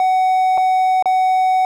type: tone with dropouts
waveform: triangle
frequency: 748 Hz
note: F#5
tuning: 19 cents sharp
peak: -10 dBFS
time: 0-1.65 s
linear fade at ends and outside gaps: 1 ms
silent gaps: 0.576-0.579 / 1.025-1.057 s
effects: none